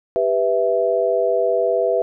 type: chord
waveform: sine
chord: E minor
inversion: first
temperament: just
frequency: 395.6 / 494.4 / 659.3 Hz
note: G4 / B4 / E5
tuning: +16 / +2 / 0 cents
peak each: -22 / -19 / -19 dBFS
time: 0.16-2.02 s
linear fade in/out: 0 ms
effects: none